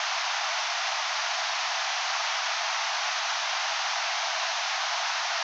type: band-pass noise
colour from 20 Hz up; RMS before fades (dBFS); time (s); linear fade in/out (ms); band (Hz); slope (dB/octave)
pink; -29; 0-5.43; 2; 650 to 6400; 96
effects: none